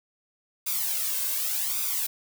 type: noise with flanger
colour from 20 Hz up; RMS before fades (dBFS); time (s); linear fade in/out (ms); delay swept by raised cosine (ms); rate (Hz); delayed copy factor
blue; -28; 0.66-2.07; 10; 0.82 to 1.92; 0.87; +0.8
effects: none